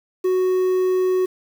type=tone with quantisation; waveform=triangle; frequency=370 Hz; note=F#4; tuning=in tune; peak=-14 dBFS; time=0.24-1.26 s; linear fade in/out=10 ms; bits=7; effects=none